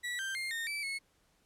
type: tone with pitch steps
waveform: 35% pulse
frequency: 1945 / 1571 / 2117 / 1835 / 2315 / 2188 Hz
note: B6 / G6 / C7 / A#6 / D7 / C#7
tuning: -27 / +3 / +20 / -28 / -25 / -23 cents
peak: -33 dBFS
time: 0.03-0.99 s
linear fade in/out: 20 ms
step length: 160 ms
effects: pink hiss -71 dBFS RMS until 1.45 s + low-pass 12000 Hz 12 dB/octave